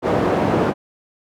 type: band-pass noise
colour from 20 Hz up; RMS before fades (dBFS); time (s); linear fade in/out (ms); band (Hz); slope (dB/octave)
white; -18; 0.02-0.74; 50; 120 to 590; 12
effects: none